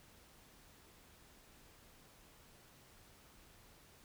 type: silence
effects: pink hiss -63 dBFS RMS until 4.04 s